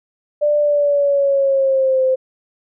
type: tone with pitch glide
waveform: sine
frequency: 591 to 520.5 Hz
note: D5 to C5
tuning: +11 to -9 cents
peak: -12 dBFS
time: 0.41-2.16 s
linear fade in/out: 20 ms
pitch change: -220 cents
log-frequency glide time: 0.59-2.03 s
effects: none